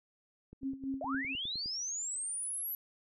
click train, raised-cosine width 3 ms, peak -37 dBFS, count 12, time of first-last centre 0.53-1.659 s, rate 9.74 Hz
sine tone with tremolo, 269.1 Hz, C4, 49 cents sharp, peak -32 dBFS, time 0.61-1.36 s, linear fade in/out 50 ms, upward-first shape sine, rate 4.2 Hz, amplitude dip 85%
sine linear sweep, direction up, 554.4 to 11950 Hz, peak -35 dBFS, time 1.01-2.75 s, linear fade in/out 2 ms
effects none

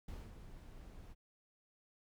brown noise with ADSR envelope, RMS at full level -45 dBFS, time 0.08-1.15 s, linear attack 5 ms, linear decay 220 ms, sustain -8 dB, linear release 33 ms, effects none

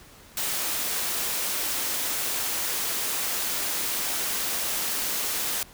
white high-pass noise, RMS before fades -28 dBFS, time 0.37-5.63 s, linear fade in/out 2 ms, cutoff 220 Hz, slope 12 dB/octave, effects pink hiss -50 dBFS RMS until 5.73 s

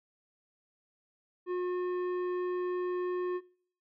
sine tone with tanh clipping, 360.3 Hz, F#4, 46 cents flat, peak -32 dBFS, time 1.46-3.41 s, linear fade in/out 50 ms, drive 11 dB, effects noise-tail reverb RT60 0.5 s tail -21 dB re dry

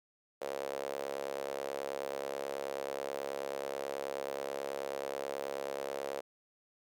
sawtooth tone with high-pass filter, 69.3 Hz, C#2, in tune, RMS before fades -39 dBFS, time 0.41-6.21 s, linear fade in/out 10 ms, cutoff 520 Hz, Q 4.3, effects none

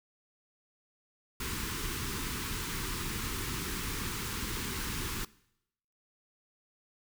pink band-stop noise, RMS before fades -36 dBFS, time 1.4-5.25 s, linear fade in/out 5 ms, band 440 to 940 Hz, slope 48 dB/octave, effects noise-tail reverb RT60 0.8 s tail -21 dB re dry

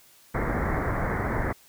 pink low-pass noise, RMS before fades -27 dBFS, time 0.34-1.53 s, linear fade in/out 10 ms, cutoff 2100 Hz, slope 96 dB/octave, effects white hiss -56 dBFS RMS until 1.68 s

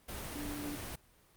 sine tone in noise, 292.2 Hz, D4, 9 cents flat, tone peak -40 dBFS, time 0.35-0.76 s, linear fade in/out 10 ms, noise pink, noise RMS -42 dBFS, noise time 0.08-0.96 s, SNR -1 dB, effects pink hiss -65 dBFS RMS until 1.36 s + Opus 32 kbps

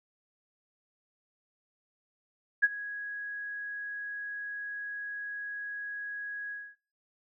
sine tone with ADSR envelope, 1661.2 Hz, G#6, in tune, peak -17 dBFS, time 2.62-6.76 s, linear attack 20 ms, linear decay 33 ms, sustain -18 dB, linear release 250 ms, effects noise-tail reverb RT60 0.4 s tail -22 dB re dry

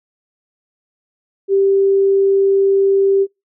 sine tone, 392 Hz, G4, in tune, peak -10 dBFS, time 1.48-3.27 s, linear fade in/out 50 ms, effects noise-tail reverb RT60 0.2 s tail -24 dB re dry

